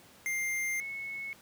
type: tone pair in turn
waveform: square / sine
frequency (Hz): 2100 / 2197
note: C7 / C#7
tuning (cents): +6 / -16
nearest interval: minor second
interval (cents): 78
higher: second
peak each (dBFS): -31 / -36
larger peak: first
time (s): 0.26-0.8 / 0.8-1.33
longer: first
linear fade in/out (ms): 0
effects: pink hiss -57 dBFS RMS until 1.41 s + high-pass 100 Hz 12 dB/octave